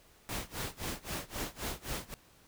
pink noise with tremolo, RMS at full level -36 dBFS, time 0.29-2.14 s, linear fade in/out 0 ms, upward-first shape sine, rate 3.8 Hz, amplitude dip 95%, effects pink hiss -62 dBFS RMS until 2.47 s

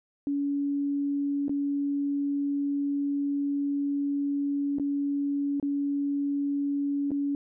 sine tone with dropouts, 283.3 Hz, C#4, 38 cents sharp, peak -25 dBFS, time 0.27-7.35 s, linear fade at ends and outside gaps 1 ms, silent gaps 1.482-1.494 / 4.785-4.797 / 5.599-5.627 / 7.107-7.116 s, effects none

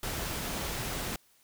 pink noise, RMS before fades -35 dBFS, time 0.03-1.16 s, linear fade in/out 2 ms, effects white hiss -65 dBFS RMS until 1.43 s

